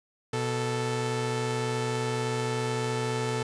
sawtooth tone pair together, 123.47 / 440 Hz, B2 / A4, 0 / 0 cents, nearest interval octave + minor seventh, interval 2200 cents, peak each -26 dBFS, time 0.33-3.43 s, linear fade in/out 5 ms, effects resampled to 22050 Hz

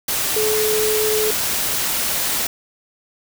sine tone in noise, 430 Hz, A4, 40 cents flat, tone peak -18 dBFS, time 0.36-1.31 s, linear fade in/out 5 ms, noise white, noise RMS -21 dBFS, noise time 0.08-2.47 s, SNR 0 dB, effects none

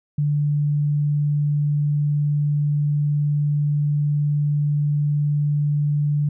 sine tone, 146.83 Hz, D3, in tune, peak -17 dBFS, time 0.18-6.29 s, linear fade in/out 5 ms, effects none

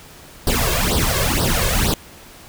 pink noise with flanger, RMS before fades -18 dBFS, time 0.47-1.94 s, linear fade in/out 2 ms, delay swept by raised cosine 0.21 to 1.91 ms, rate 2.1 Hz, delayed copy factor +0.85, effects pink hiss -42 dBFS RMS until 2.48 s

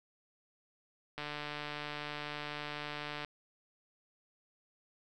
click train, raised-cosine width 0.3 ms, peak -24 dBFS, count 307, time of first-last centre 1.18-3.248 s, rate 148 Hz, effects none

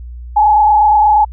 sine tone with frequency modulation, 845 Hz, G#5, 30 cents sharp, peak -6 dBFS, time 0.36-1.25 s, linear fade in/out 10 ms, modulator 28.4 Hz, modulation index 0.88, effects added 60 Hz sine -26 dBFS peak until 1.32 s

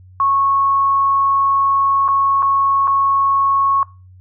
sine tone with dropouts, 1100 Hz, C#6, 14 cents flat, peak -12 dBFS, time 0.2-3.83 s, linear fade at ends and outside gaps 1 ms, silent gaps 2.08-2.086 / 2.423-2.428 / 2.873-2.878 s, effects noise-tail reverb RT60 0.3 s tail -22 dB re dry + added 92 Hz sine -40 dBFS peak until 4.2 s

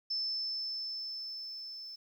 sine tone with level ramp, 5274 Hz, E8, in tune, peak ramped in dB -31 to -43 dBFS, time 0.1-1.96 s, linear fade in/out 10 ms, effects 11-bit

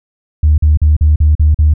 sine tone bursts, 76 Hz, D#2, 40 cents flat, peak -4 dBFS, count 7, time 0.43-1.738 s, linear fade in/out 5 ms, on 150 ms, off 43 ms, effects tanh soft clip ceiling -1 dBFS

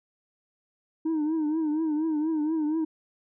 sine tone with vibrato, 311.1 Hz, D#4, in tune, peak -21 dBFS, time 1.05-2.85 s, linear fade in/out 10 ms, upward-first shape triangle, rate 4.2 Hz, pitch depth 97 cents each way, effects tanh soft clip ceiling -23 dBFS

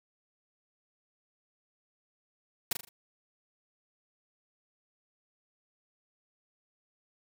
white noise with echo, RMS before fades -28 dBFS, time 2.71-2.73 s, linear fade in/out 5 ms, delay 40 ms, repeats 4, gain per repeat -7 dB, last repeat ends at 2.89 s, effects none

